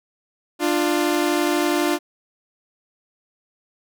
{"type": "tone pair together", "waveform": "sawtooth", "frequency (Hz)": [297.3, 349.4], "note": ["D4", "F4"], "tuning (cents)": [21, 1], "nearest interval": "minor third", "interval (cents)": 280, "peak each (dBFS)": -17, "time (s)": [0.59, 1.99], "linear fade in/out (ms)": 50, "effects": []}